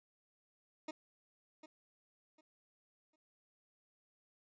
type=tone with echo; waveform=20% pulse; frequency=311.1 Hz; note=D#4; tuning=in tune; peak=-36 dBFS; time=0.88-0.91 s; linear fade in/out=5 ms; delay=750 ms; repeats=3; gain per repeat=-12 dB; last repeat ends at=3.16 s; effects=resampled to 16000 Hz